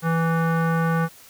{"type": "tone with low-pass filter", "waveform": "square", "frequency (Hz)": 164.81, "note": "E3", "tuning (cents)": 0, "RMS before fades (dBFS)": -21, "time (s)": [0.02, 1.09], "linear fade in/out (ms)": 50, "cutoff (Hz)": 1400, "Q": 3.2, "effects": ["white hiss -48 dBFS RMS until 1.29 s"]}